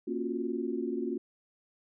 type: chord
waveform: sine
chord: Gb major seventh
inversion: first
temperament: equal with one note detuned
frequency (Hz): 233.1 / 273.7 / 349.2 / 370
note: Bb3 / Db4 / F4 / Gb4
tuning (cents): 0 / -22 / 0 / 0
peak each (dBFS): -36 / -36 / -35 / -37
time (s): 0.07-1.18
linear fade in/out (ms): 10
effects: none